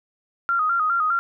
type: tone with vibrato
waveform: sine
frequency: 1313 Hz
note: E6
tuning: 7 cents flat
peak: -18 dBFS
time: 0.49-1.19 s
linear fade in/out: 0 ms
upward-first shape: square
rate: 4.9 Hz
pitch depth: 85 cents each way
effects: none